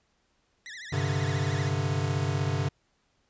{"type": "tone with vibrato", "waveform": "sawtooth", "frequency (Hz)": 1849, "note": "A#6", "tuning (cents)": -15, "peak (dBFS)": -36, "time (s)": [0.66, 1.69], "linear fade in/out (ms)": 0, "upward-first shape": "triangle", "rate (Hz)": 13, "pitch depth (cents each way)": 200}
{"type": "chord", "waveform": "square", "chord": "G suspended fourth", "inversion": "none", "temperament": "equal", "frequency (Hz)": [98, 130.81, 146.83], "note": ["G2", "C3", "D3"], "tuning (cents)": [0, 0, 0], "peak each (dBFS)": -31, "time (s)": [0.92, 2.69], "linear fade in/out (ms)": 10}
{"type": "noise", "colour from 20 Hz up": "violet", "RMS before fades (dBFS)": -42, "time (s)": [1.26, 2.39], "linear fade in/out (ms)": 5}
{"effects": ["pink hiss -71 dBFS RMS until 3.29 s", "resampled to 16000 Hz"]}